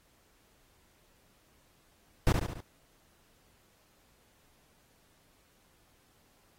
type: noise with echo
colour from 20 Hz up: brown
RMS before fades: -23 dBFS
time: 2.27-2.32 s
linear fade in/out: 0 ms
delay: 71 ms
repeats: 4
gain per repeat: -5 dB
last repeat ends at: 2.604 s
effects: pink hiss -67 dBFS RMS until 6.58 s + AAC 48 kbps